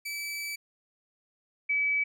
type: tone pair in turn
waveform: sawtooth / sine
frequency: 2306 / 2290 Hz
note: D7 / D7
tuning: -32 / -44 cents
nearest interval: unison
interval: 12 cents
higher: first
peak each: -30 / -24 dBFS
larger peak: second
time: 0.05-0.56 / 1.69-2.04 s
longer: first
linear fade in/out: 10 ms
effects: none